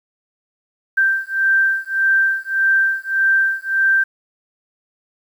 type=beating tone pair; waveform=sine; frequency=1568 / 1569.7 Hz; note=G6 / G6; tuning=0 / +2 cents; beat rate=1.7 Hz; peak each=-17 dBFS; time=0.97-4.04 s; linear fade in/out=10 ms; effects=8-bit